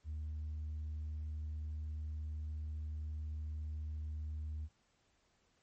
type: tone with tanh clipping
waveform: triangle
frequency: 76.8 Hz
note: D#2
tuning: 22 cents flat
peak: -39 dBFS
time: 0.04-4.69 s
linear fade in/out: 50 ms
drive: 6 dB
effects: pink hiss -75 dBFS RMS until 5.62 s + MP3 32 kbps